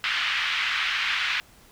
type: band-pass noise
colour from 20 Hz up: white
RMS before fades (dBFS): -26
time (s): 0.04-1.4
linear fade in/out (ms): 0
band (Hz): 1300 to 3200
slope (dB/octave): 24
effects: pink hiss -54 dBFS RMS until 1.71 s